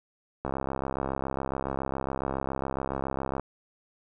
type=click train; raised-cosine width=1 ms; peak=-16 dBFS; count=199; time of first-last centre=0.45-3.396 s; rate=67.2 Hz; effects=none